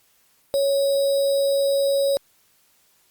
sine tone with sample-and-hold, 554.4 Hz, C#5, in tune, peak -17 dBFS, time 0.54-2.17 s, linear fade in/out 0 ms, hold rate 4410 Hz, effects white hiss -61 dBFS RMS until 3.1 s + Opus 48 kbps

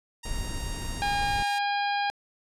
5% pulse tone, 932.3 Hz, A#5, in tune, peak -26 dBFS, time 0.23-1.59 s, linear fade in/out 10 ms
brown noise, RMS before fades -33 dBFS, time 0.25-1.43 s, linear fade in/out 5 ms
harmonic tone, 812 Hz, G#5, 39 cents flat, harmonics 1 / 2 / 3 / 4 / 5 / 6, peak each -26 / -32 / -36 / -38 / -40 / -42 dBFS, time 1.02-2.1 s, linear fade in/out 0 ms
effects low-pass 11000 Hz 12 dB/octave

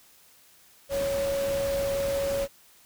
sine tone in noise, 555 Hz, C#5, 2 cents sharp, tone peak -25 dBFS, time 0.89-2.48 s, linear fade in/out 50 ms, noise pink, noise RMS -36 dBFS, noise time 0.89-2.48 s, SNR +8 dB, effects white hiss -57 dBFS RMS until 2.85 s

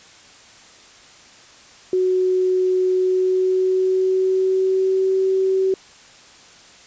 sine tone with pitch glide, 370 to 380.6 Hz, F#4 to F#4, 0 to +49 cents, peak -15 dBFS, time 1.93-5.74 s, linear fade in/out 2 ms, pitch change +49 cents, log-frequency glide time 2.91-5.15 s, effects white hiss -46 dBFS RMS until 6.86 s + resampled to 16000 Hz

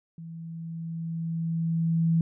sine tone with level ramp, 164.81 Hz, E3, in tune, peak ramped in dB -38 to -19 dBFS, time 0.18-2.21 s, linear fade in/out 2 ms, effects none

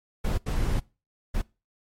brown noise bursts at uneven times, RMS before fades -25 dBFS, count 3, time 0.24-0.38 / 0.46-0.8 / 1.34-1.42 s, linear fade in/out 10 ms, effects noise-tail reverb RT60 0.3 s tail -23 dB re dry + MP3 64 kbps

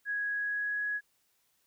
sine tone with pitch glide, 1661.2 to 1674.7 Hz, G#6 to G#6, 0 to +14 cents, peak -30 dBFS, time 0.05-1.01 s, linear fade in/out 50 ms, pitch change +14 cents, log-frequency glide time 0.33-0.85 s, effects white hiss -73 dBFS RMS until 1.66 s

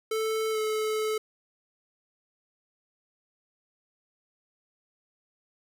square tone with pitch glide, 440 to 432.9 Hz, A4 to A4, 0 to -28 cents, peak -27 dBFS, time 0.11-1.18 s, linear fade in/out 5 ms, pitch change -28 cents, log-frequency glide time 0.51-0.58 s, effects none

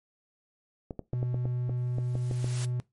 clicks, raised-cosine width 2 ms, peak -22 dBFS, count 11, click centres 0.908 / 0.993 / 1.134 / 1.229 / 1.344 / 1.455 / 1.695 / 1.984 / 2.154 / 2.312 / 2.444 s
triangle tone, 123.47 Hz, B2, in tune, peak -26 dBFS, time 1.13-2.8 s, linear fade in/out 0 ms
white noise with exponential growth, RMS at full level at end -37 dBFS, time 1.77-2.65 s, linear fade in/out 2 ms, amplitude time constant 190 ms
effects noise-tail reverb RT60 0.2 s tail -20 dB re dry + MP3 48 kbps

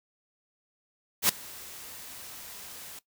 white noise with ADSR envelope, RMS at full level -20 dBFS, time 1.22-2.99 s, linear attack 71 ms, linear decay 5 ms, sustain -24 dB, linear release 4 ms, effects noise-tail reverb RT60 0.1 s tail -17 dB re dry

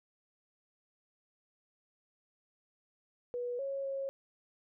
sine tone with pitch steps, 487.4 / 549 / 545 Hz, B4 / C#5 / C#5, -23 / -17 / -29 cents, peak -34 dBFS, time 3.34-4.09 s, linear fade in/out 0 ms, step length 250 ms, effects none

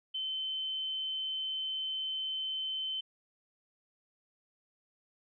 sine tone, 3072 Hz, G7, 36 cents flat, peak -33 dBFS, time 0.14-3.01 s, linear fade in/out 10 ms, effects none

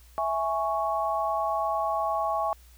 sine chord, C# minor, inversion first, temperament equal, 659.3 / 830.6 / 1108.7 Hz, E5 / G#5 / C#6, 0 / 0 / 0 cents, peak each -29 dBFS, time 0.18-2.53 s, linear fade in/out 0 ms, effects added 60 Hz sine -51 dBFS peak until 2.77 s + white hiss -59 dBFS RMS until 2.77 s

